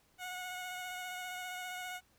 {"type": "tone with vibrato", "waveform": "15% pulse", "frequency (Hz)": 730, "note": "F#5", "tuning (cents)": -24, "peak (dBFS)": -34, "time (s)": [0.18, 2.01], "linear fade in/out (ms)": 50, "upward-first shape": "sine", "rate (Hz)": 15, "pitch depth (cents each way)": 16, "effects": ["pink hiss -70 dBFS RMS until 2.18 s"]}